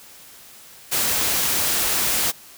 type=noise; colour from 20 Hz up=white; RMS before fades=-21 dBFS; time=0.91-2.32 s; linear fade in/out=20 ms; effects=white hiss -45 dBFS RMS until 2.57 s